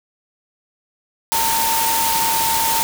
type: tone in noise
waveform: sine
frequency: 908 Hz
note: A#5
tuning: 46 cents flat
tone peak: -19 dBFS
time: 1.32-2.83 s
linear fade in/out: 0 ms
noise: white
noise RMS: -20 dBFS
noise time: 1.32-2.83 s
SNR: -2 dB
effects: none